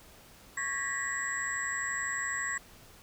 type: tone cluster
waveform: sine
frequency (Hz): 1110 / 1645 / 1811 / 1943 / 7690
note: C#6 / G#6 / A6 / B6 / B8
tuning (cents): +2 / -17 / +49 / -29 / -47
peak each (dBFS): -40 / -40 / -40 / -34 / -37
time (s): 0.57-2.58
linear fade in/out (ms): 5
effects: pink hiss -55 dBFS RMS until 3.02 s